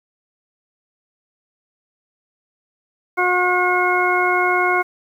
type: harmonic tone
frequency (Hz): 360.8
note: F#4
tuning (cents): -44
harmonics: 1 / 2 / 3 / 4 / 6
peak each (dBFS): -21 / -21 / -21 / -21 / -21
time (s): 3.17-4.83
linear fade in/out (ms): 20
effects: 8-bit